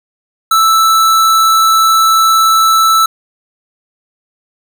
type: tone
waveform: square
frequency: 1318.5 Hz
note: E6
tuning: in tune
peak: -7 dBFS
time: 0.51-3.06 s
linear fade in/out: 5 ms
effects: none